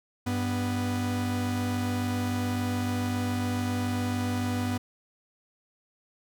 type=tone pair together; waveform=45% pulse; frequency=98 / 246.9 Hz; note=G2 / B3; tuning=0 / 0 cents; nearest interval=octave + major third; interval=1600 cents; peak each=-30 / -29 dBFS; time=0.26-4.78 s; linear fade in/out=10 ms; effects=none